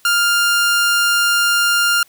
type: tone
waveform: sawtooth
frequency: 1400 Hz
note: F6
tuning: 4 cents sharp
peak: -9 dBFS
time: 0.05-2.03 s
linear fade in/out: 2 ms
effects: white hiss -52 dBFS RMS until 2.08 s